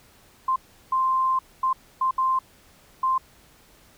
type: tone bursts at uneven times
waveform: sine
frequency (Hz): 1046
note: C6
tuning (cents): -1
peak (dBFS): -19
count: 6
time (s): 0.48-0.56 / 0.92-1.39 / 1.63-1.73 / 2.01-2.11 / 2.18-2.39 / 3.03-3.18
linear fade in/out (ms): 5
effects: pink hiss -55 dBFS RMS until 3.97 s